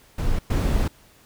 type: noise bursts at uneven times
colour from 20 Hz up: brown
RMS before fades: -21 dBFS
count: 2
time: 0.18-0.39 / 0.5-0.88 s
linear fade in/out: 5 ms
effects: pink hiss -54 dBFS RMS until 1.25 s